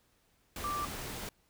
sine tone in noise, 1174.7 Hz, D6, in tune, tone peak -33 dBFS, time 0.64-0.85 s, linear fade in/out 2 ms, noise pink, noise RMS -41 dBFS, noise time 0.56-1.29 s, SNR +5 dB, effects pink hiss -71 dBFS RMS until 1.49 s

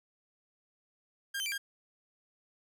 sawtooth tone with pitch steps, 1607 / 3085 / 2348 / 1614 Hz, G6 / G7 / D7 / G#6, +43 / -28 / -1 / -50 cents, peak -30 dBFS, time 1.34-1.58 s, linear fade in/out 10 ms, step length 60 ms, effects none

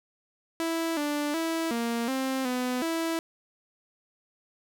sawtooth tone with pitch steps, 329.3 / 293.5 / 327.3 / 233.5 / 264.2 / 250.7 / 328.6 Hz, E4 / D4 / E4 / A#3 / C4 / B3 / E4, -2 / -1 / -12 / +3 / +17 / +26 / -5 cents, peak -23 dBFS, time 0.6-3.19 s, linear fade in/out 0 ms, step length 370 ms, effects none

